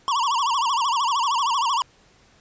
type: tone with vibrato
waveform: square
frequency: 1022 Hz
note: C6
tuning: 41 cents flat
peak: -20 dBFS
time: 0.08-1.82 s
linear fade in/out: 0 ms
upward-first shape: sine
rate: 13 Hz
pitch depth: 200 cents each way
effects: pink hiss -56 dBFS RMS until 2.4 s + resampled to 16000 Hz